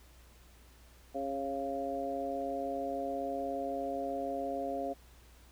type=harmonic tone with a mistuned harmonic; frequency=137 Hz; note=C#3; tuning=20 cents flat; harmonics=2 / 3 / 4 / 5; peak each=-40 / -42 / -38 / -37 dBFS; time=1.14-4.94 s; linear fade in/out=20 ms; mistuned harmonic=5; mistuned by=+17 cents; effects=added 60 Hz sine -57 dBFS peak until 5.51 s + pink hiss -62 dBFS RMS until 5.51 s